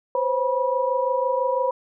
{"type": "tone cluster", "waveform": "sine", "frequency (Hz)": [509, 535, 973], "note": ["C5", "C5", "B5"], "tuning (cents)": [-48, 38, -26], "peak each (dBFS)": -24, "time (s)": [0.15, 1.71], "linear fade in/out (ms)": 2, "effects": []}